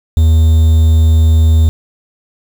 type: tone with quantisation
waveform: triangle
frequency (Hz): 80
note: D#2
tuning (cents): +49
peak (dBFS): -3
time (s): 0.17-1.69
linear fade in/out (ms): 0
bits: 5
effects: none